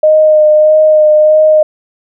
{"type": "tone with vibrato", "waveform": "sine", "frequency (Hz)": 615, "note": "D#5", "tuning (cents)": -20, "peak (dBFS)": -3, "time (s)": [0.03, 1.63], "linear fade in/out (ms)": 5, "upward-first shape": "sine", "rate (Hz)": 1.6, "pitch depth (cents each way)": 17, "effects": []}